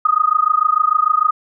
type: tone with amplitude modulation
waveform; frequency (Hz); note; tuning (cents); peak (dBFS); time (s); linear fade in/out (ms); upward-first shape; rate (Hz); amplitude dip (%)
sine; 1244.5; D#6; 0; -8; 0.05-1.31; 5; sine; 26.7; 95
effects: none